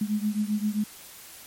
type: beating tone pair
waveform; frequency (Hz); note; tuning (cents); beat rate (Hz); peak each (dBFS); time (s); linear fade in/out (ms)
sine; 207.7 / 215.3; G#3 / A3; 0 / -37; 7.6; -26 / -28; 0.01-0.84; 5
effects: white hiss -46 dBFS RMS until 1.46 s + MP3 64 kbps